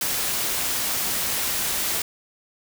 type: noise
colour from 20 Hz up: white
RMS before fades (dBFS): -25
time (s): 0.01-2.02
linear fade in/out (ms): 2
effects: none